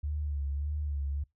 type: tone with vibrato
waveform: sine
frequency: 72.4 Hz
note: D2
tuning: 24 cents flat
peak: -30 dBFS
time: 0.03-1.24 s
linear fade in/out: 10 ms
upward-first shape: sine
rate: 1.7 Hz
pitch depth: 61 cents each way
effects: noise-tail reverb RT60 0.2 s tail -25 dB re dry